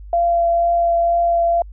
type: tone with vibrato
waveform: sine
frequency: 684 Hz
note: F5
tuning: 36 cents flat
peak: -13 dBFS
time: 0.13-1.62 s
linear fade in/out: 2 ms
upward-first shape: triangle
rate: 2.1 Hz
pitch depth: 11 cents each way
effects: added 50 Hz sine -33 dBFS peak until 1.72 s